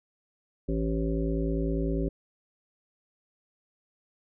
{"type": "harmonic tone", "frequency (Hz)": 55, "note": "A1", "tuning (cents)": 0, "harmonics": [1, 3, 5, 7, 9, 10], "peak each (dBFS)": [-29, -32, -32, -33, -41, -39], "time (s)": [0.68, 2.09], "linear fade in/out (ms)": 10, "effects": []}